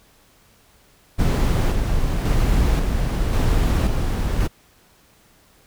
brown noise with tremolo, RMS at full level -17 dBFS, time 1.18-4.48 s, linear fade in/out 20 ms, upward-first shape square, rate 0.93 Hz, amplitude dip 35%, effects pink hiss -55 dBFS RMS until 5.66 s

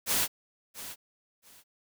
white noise with echo, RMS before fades -27 dBFS, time 0.06-0.28 s, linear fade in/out 50 ms, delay 680 ms, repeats 2, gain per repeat -14 dB, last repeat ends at 1.64 s, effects none

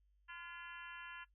harmonic tone with a mistuned harmonic, 341.3 Hz, F4, 40 cents flat, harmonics 3 / 4 / 5 / 6 / 7 / 8 / 9, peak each -55 / -54 / -51 / -60 / -61 / -55 / -61 dBFS, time 0.28-1.25 s, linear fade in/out 20 ms, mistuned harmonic 4, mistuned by +52 cents, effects noise-tail reverb RT60 0.1 s tail -18 dB re dry + added 50 Hz sine -70 dBFS peak until 1.34 s

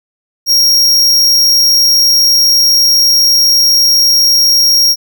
45% pulse tone, 5588 Hz, F8, in tune, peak -6 dBFS, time 0.46-4.96 s, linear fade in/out 50 ms, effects none

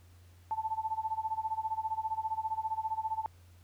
sine tone with tremolo, 880 Hz, A5, in tune, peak -28 dBFS, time 0.51-3.26 s, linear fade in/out 0 ms, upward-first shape sine, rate 15 Hz, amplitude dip 90%, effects added 88 Hz sine -55 dBFS peak until 3.63 s + pink hiss -66 dBFS RMS until 3.63 s

